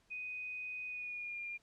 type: tone with pitch glide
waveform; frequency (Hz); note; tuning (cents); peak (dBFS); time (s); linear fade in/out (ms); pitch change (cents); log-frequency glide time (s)
sine; 2495 to 2403; D#7 to D7; +4 to +39; -40; 0.1-1.58; 20; -65; 0.86-1.41
effects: pink hiss -72 dBFS RMS until 1.62 s + low-pass 8000 Hz 12 dB/octave